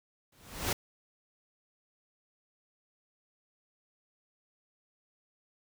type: noise with exponential growth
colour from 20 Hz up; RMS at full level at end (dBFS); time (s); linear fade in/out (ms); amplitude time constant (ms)
pink; -27; 0.32-0.73; 5; 88
effects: none